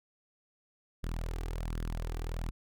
sawtooth tone with flanger, 40.79 Hz, E1, 17 cents flat, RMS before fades -36 dBFS, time 1.03-2.51 s, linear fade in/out 10 ms, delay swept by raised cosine 0.59 to 2.59 ms, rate 1.3 Hz, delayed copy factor +0.55, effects none

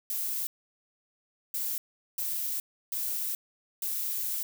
violet noise bursts at uneven times, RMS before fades -32 dBFS, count 5, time 0.1-0.47 / 1.54-1.78 / 2.18-2.6 / 2.92-3.35 / 3.82-4.43 s, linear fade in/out 2 ms, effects none

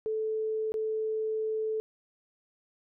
sine tone with dropouts, 437 Hz, A4, 12 cents flat, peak -28 dBFS, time 0.06-1.8 s, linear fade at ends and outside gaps 0 ms, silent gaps 0.72-0.741 s, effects none

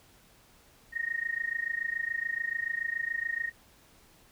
sine tone with amplitude modulation, 1860 Hz, A#6, 4 cents flat, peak -26 dBFS, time 0.92-3.52 s, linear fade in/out 50 ms, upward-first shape sine, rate 27 Hz, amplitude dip 90%, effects pink hiss -60 dBFS RMS until 4.31 s

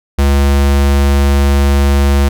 square tone, 70 Hz, C#2, 18 cents sharp, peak -8 dBFS, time 0.18-2.29 s, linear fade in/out 10 ms, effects none

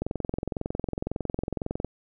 click train, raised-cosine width 2 ms, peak -15 dBFS, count 41, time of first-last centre 0.02-1.846 s, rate 21.9 Hz, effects none

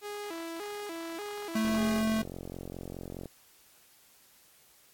sawtooth tone with vibrato, 370 Hz, F#4, in tune, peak -33 dBFS, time 0.01-2.04 s, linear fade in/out 50 ms, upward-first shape square, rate 1.7 Hz, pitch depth 190 cents each way
square tone, 220 Hz, A3, in tune, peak -27 dBFS, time 1.55-2.22 s, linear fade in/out 5 ms
click train, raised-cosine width 2 ms, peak -27 dBFS, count 73, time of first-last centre 1.65-3.257 s, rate 44.8 Hz
effects white hiss -61 dBFS RMS until 4.93 s + AAC 64 kbps

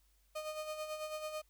35% pulse tone with tremolo, 616 Hz, D#5, 17 cents flat, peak -36 dBFS, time 0.35-1.42 s, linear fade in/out 10 ms, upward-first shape sine, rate 9.1 Hz, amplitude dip 55%, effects added 50 Hz sine -69 dBFS peak until 1.49 s + white hiss -75 dBFS RMS until 1.49 s

